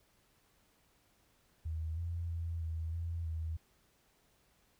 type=tone with pitch steps; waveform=sine; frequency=79.9 / 85 / 83.6 / 81.1 / 84 / 80.6 Hz; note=D#2 / F2 / E2 / E2 / E2 / E2; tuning=+47 / -46 / +25 / -28 / +33 / -38 cents; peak=-35 dBFS; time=1.65-3.57 s; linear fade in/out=10 ms; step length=320 ms; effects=pink hiss -71 dBFS RMS until 4.79 s